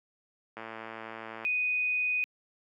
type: click train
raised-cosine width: 0.5 ms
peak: -25 dBFS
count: 99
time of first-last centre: 0.57-1.445 s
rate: 112 Hz
type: tone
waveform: sine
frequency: 2489 Hz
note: D#7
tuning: in tune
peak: -26 dBFS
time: 1.45-2.24 s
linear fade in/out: 0 ms
effects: high-pass 200 Hz 12 dB/octave